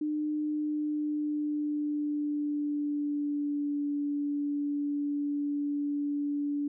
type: tone with pitch glide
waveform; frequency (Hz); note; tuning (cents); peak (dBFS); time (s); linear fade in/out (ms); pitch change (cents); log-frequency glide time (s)
sine; 302 to 289; D4 to D4; +48 to -28; -28; 0.01-6.68; 5; -76; 0.37-3.86
effects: none